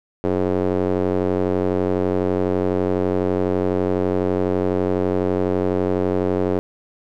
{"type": "tone with band-pass filter", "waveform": "square", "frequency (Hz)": 46, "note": "F#1", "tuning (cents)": -9, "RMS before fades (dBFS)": -20, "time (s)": [0.24, 6.59], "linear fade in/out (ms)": 0, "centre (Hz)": 420, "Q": 2, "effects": []}